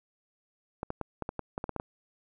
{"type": "clicks", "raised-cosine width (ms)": 1, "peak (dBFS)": -19, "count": 11, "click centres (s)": [0.831, 0.904, 1.013, 1.223, 1.291, 1.393, 1.579, 1.641, 1.693, 1.763, 1.799], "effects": []}